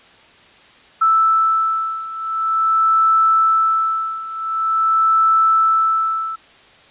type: beating tone pair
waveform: sine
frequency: 1318.5 / 1318.96 Hz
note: E6 / E6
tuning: 0 / +1 cents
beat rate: 0.46 Hz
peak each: -18 / -15 dBFS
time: 1.01-6.36 s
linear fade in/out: 10 ms
effects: white hiss -47 dBFS RMS until 6.9 s + resampled to 8000 Hz

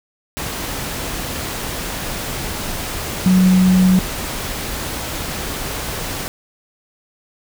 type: tone in noise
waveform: sine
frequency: 185 Hz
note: F#3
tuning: in tune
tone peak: -9 dBFS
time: 3.26-3.99 s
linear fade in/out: 0 ms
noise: pink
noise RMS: -25 dBFS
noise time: 0.37-6.28 s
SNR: +13 dB
effects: none

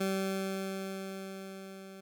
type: tone with level ramp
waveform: 20% pulse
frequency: 192.6 Hz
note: G3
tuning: 30 cents flat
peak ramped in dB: -24 to -42 dBFS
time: 0-2.01 s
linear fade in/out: 10 ms
effects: none

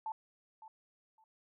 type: tone with echo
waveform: sine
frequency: 880 Hz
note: A5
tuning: in tune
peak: -36 dBFS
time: 0.06-0.12 s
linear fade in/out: 2 ms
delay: 560 ms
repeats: 2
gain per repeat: -14 dB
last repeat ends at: 1.24 s
effects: none

